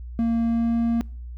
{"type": "tone with pitch glide", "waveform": "triangle", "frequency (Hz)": [230.5, 232.2], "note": ["A#3", "A#3"], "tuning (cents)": [-19, -7], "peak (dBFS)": -17, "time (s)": [0.19, 1.01], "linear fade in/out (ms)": 0, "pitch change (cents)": 12, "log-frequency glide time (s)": [0.41, 0.78], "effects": ["noise-tail reverb RT60 0.5 s tail -25 dB re dry", "added 60 Hz sine -33 dBFS peak until 1.37 s"]}